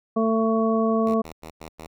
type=harmonic tone; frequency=223.5 Hz; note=A3; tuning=27 cents sharp; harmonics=1 / 2 / 3 / 5; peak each=-21 / -24 / -26 / -28 dBFS; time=0.16-1.22 s; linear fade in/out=10 ms
type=tone bursts; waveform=5% pulse; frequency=80 Hz; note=D#2; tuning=49 cents sharp; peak=-26 dBFS; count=5; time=1.06-1.869 s; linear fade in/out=10 ms; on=85 ms; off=96 ms
effects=none